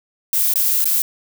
violet noise with dropouts, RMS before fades -17 dBFS, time 0.33-1.02 s, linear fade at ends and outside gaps 1 ms, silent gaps 0.538-0.557 / 0.843-0.855 s, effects none

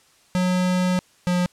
square tone pair in turn, 182.2 / 178.76 Hz, F#3 / F3, -26 / +41 cents, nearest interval unison, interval 33 cents, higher first, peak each -19 dBFS, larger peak neither, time 0.35-0.99 / 1.27-1.46 s, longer first, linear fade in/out 0 ms, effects white hiss -57 dBFS RMS until 1.52 s + low-pass 9000 Hz 12 dB/octave

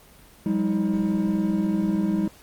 triangle tone cluster, 181.5 / 201.7 / 318.1 Hz, F#3 / G3 / D#4, -33 / +50 / +38 cents, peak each -26 / -21 / -24 dBFS, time 0.46-2.28 s, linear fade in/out 2 ms, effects pink hiss -51 dBFS RMS until 2.42 s + Opus 24 kbps

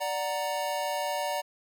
square chord, D augmented, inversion none, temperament equal, 587.3 / 740 / 932.3 Hz, D5 / F#5 / A#5, 0 / 0 / 0 cents, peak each -33 / -35 / -34 dBFS, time 0-1.42 s, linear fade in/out 20 ms, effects none

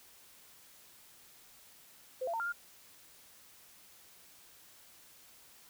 sine tone with pitch steps, 515 / 679 / 909 / 1393 / 1411 Hz, C5 / F5 / A#5 / F6 / F6, -28 / -49 / -44 / -5 / +17 cents, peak -33 dBFS, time 2.21-2.525 s, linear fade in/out 10 ms, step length 63 ms, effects white hiss -59 dBFS RMS until 5.69 s

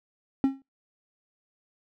triangle tone with exponential decay, 270 Hz, C#4, 45 cents flat, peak -14 dBFS, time 0.44-0.62 s, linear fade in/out 1 ms, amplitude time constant 37 ms, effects noise-tail reverb RT60 0.2 s tail -26 dB re dry

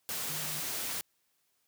sine tone in noise, 153.5 Hz, D#3, 23 cents flat, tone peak -45 dBFS, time 0.29-0.6 s, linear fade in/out 0 ms, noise white, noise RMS -36 dBFS, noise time 0.09-1.01 s, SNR -12 dB, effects white hiss -75 dBFS RMS until 1.67 s + high-pass 80 Hz 12 dB/octave

